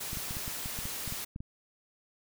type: noise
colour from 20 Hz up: white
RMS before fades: -38 dBFS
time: 0-1.25 s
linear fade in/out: 10 ms
type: clicks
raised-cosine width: 5 ms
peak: -27 dBFS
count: 12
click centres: 0.131 / 0.172 / 0.309 / 0.369 / 0.479 / 0.659 / 0.789 / 0.855 / 1.077 / 1.124 / 1.361 / 1.405 s
effects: none